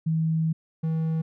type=tone pair in turn; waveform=sine / triangle; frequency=160.7 / 160.7 Hz; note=E3 / E3; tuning=-44 / -44 cents; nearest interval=unison; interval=0 cents; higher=neither; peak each=-21 dBFS; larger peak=neither; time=0.06-0.53 / 0.83-1.22 s; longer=first; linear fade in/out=10 ms; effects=none